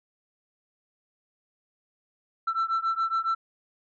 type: beating tone pair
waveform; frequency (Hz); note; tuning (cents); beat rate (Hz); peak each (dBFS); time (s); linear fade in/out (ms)
sine; 1334 / 1341.2; E6 / E6; +20 / +30; 7.2; -25 / -26; 2.47-3.35; 10
effects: tanh soft clip ceiling -21 dBFS